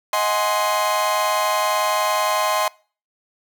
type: chord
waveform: 40% pulse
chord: Ab dominant seventh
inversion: second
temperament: equal with one note detuned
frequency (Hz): 628.8 / 740 / 830.6 / 1046.5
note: Eb5 / Gb5 / Ab5 / C6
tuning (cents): +18 / 0 / 0 / 0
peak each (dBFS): -23 / -26 / -25 / -20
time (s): 0.13-2.68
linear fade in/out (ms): 2
effects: noise-tail reverb RT60 0.4 s tail -24 dB re dry